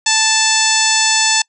harmonic tone, 880 Hz, A5, in tune, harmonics 1 / 2 / 3 / 4 / 5 / 6 / 7 / 8 / 9, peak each -20 / -20 / -20 / -20 / -20 / -20 / -20 / -20 / -20 dBFS, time 0.06-1.42 s, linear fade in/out 5 ms, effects noise-tail reverb RT60 0.1 s tail -26 dB re dry

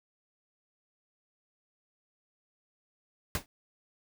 pink noise with exponential decay, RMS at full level -27 dBFS, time 3.35-3.46 s, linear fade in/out 1 ms, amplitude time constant 22 ms, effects none

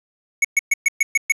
square tone bursts, 2217 Hz, C#7, in tune, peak -13 dBFS, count 7, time 0.42-1.322 s, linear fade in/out 5 ms, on 26 ms, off 120 ms, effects resampled to 24000 Hz + 7-bit

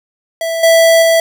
square tone with level steps, 659.3 Hz, E5, in tune, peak -16 / -6 / -8 dBFS, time 0.41-1.2 s, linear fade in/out 2 ms, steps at 0.63 / 1.02 s, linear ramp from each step 5 ms, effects none

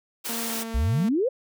white high-pass noise, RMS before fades -31 dBFS, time 0.24-0.64 s, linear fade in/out 20 ms, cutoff 240 Hz, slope 96 dB/octave
sawtooth tone with pitch glide, 231.2 to 226.4 Hz, A#3 to A3, -14 to +50 cents, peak -28 dBFS, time 0.29-1.09 s, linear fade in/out 5 ms, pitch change -36 cents, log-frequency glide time 0.44-0.54 s
sine exponential sweep, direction up, 55 to 554.4 Hz, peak -20 dBFS, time 0.74-1.29 s, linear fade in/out 10 ms
effects none

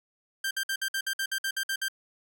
sawtooth tone bursts, 1577 Hz, G6, 10 cents sharp, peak -24 dBFS, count 12, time 0.44-1.884 s, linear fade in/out 5 ms, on 69 ms, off 56 ms, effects none

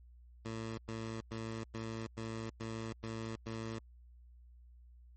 15% pulse tone bursts, 112.4 Hz, A2, 37 cents sharp, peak -33 dBFS, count 8, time 0.45-3.79 s, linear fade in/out 5 ms, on 330 ms, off 100 ms, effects added 60 Hz sine -55 dBFS peak until 5.16 s + MP3 32 kbps

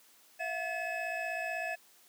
triangle tone cluster, 661 / 717 / 1718 / 2581 Hz, E5 / F5 / A6 / E7, +5 / +45 / -42 / -37 cents, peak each -37 / -38 / -37 / -38 dBFS, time 0.39-1.76 s, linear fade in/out 20 ms, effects white hiss -62 dBFS RMS until 2.08 s + high-pass 200 Hz 12 dB/octave

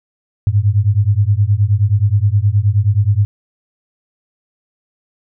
sine beating tone pair, 98 / 107.5 Hz, G2 / A2, 0 / -40 cents, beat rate 9.5 Hz, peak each -13 dBFS, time 0.47-3.25 s, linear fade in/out 0 ms, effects none

